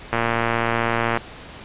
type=click train; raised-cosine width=0.5 ms; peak=-5 dBFS; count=122; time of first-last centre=0.13-1.173 s; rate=116 Hz; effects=pink hiss -39 dBFS RMS until 1.64 s + resampled to 8000 Hz